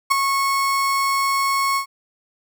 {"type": "tone with ADSR envelope", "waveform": "35% pulse", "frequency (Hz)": 1098, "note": "C#6", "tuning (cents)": -17, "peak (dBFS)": -9, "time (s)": [0.1, 1.86], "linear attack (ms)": 18, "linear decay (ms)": 6, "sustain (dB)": -7, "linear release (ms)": 93, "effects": []}